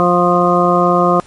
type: harmonic tone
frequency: 176.4 Hz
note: F3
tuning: 18 cents sharp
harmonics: 1 / 2 / 3 / 4 / 6 / 7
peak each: -16 / -16 / -16 / -16 / -16 / -16 dBFS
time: 0-1.2 s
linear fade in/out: 0 ms
effects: pink hiss -43 dBFS RMS until 1.26 s + MP3 48 kbps